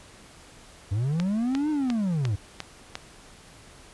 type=linear two-way sweep; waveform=triangle; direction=up then down; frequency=92.2 to 311.1 to 92.2 Hz; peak=-21 dBFS; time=0.91-2.36 s; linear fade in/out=10 ms; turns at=1.7 s
type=click train; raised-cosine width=0.2 ms; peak=-14 dBFS; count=6; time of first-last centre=1.2-2.954 s; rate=2.85 Hz
effects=pink hiss -50 dBFS RMS until 3.93 s + resampled to 24000 Hz